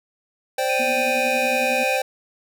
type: chord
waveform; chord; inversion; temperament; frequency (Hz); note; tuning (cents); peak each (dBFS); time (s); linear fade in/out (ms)
square; C suspended second; none; equal with one note detuned; 523.3 / 587.3 / 780.4; C5 / D5 / G5; 0 / 0 / -8; -24 / -28 / -25; 0.58-2.02; 5
type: tone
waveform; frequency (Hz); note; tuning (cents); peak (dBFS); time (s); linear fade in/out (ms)
sine; 2480; D#7; -6; -23; 0.69-1.97; 5
type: tone with tremolo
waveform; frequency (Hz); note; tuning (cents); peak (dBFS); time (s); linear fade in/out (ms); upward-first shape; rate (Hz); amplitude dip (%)
sine; 245; B3; -14; -27; 0.79-1.84; 10; sine; 11; 65
effects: none